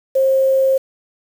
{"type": "tone with quantisation", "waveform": "sine", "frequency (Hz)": 533, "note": "C5", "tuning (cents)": 32, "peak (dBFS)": -11, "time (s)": [0.15, 0.78], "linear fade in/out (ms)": 10, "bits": 6, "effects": []}